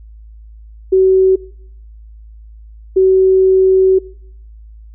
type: tone pair in turn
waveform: sine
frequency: 378.2 / 378.2 Hz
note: F#4 / F#4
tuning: +38 / +38 cents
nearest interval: unison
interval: 0 cents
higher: neither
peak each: -6 dBFS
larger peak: neither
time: 0.92-1.36 / 2.96-3.99 s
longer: second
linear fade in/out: 10 ms
effects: noise-tail reverb RT60 0.7 s tail -23 dB re dry + added 54 Hz sine -34 dBFS peak until 4.94 s